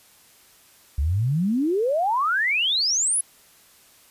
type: exponential sweep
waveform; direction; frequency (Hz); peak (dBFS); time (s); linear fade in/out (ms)
sine; up; 65.41 to 11000; -19; 0.98-3.21; 5
effects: white hiss -54 dBFS RMS until 4.1 s + resampled to 32000 Hz